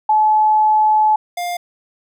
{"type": "tone pair in turn", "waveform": ["sine", "square"], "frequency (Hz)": [859, 703.8], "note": ["A5", "F5"], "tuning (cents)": [-42, 13], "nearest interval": "minor third", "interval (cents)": 345, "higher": "first", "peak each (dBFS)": [-10, -21], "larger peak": "first", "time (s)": [[0.09, 1.16], [1.37, 1.57]], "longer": "first", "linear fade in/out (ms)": 5, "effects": []}